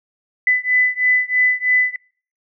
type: beating tone pair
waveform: sine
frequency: 2000 / 2003.1 Hz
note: B6 / B6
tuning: +21 / +24 cents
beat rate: 3.1 Hz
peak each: -16 / -17 dBFS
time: 0.47-1.96 s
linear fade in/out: 2 ms
effects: noise-tail reverb RT60 0.5 s tail -26 dB re dry